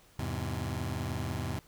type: chord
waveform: sawtooth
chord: E augmented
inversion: none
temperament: just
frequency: 82.41 / 103.01 / 128.76 Hz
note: E2 / G#2 / B#2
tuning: 0 / -14 / -27 cents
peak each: -33 dBFS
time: 0.19-1.59 s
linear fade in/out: 0 ms
effects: pink hiss -61 dBFS RMS until 1.67 s